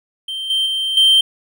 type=tone with level steps; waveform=triangle; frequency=3135 Hz; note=G7; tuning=1 cent flat; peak=-21 / -13 / -16 / -7 dBFS; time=0.28-1.21 s; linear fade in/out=5 ms; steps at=0.5 / 0.66 / 0.97 s; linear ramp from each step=2 ms; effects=none